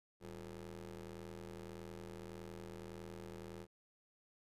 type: ring-modulated tone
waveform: 20% pulse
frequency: 81.7 Hz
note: E2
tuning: 15 cents flat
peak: -40 dBFS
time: 0.2-3.67 s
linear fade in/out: 50 ms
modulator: 270 Hz
effects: resampled to 32000 Hz